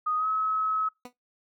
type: tone with pitch glide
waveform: sine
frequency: 1243 to 1285.3 Hz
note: D#6 to E6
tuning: -2 to -44 cents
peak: -24 dBFS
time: 0.06-0.89 s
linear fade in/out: 10 ms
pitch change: +58 cents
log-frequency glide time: 0.17-0.27 s
type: tone with exponential decay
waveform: 15% pulse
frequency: 246.9 Hz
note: B3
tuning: in tune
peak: -30 dBFS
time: 1.05-1.13 s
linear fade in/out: 2 ms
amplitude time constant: 17 ms
effects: noise-tail reverb RT60 0.2 s tail -25 dB re dry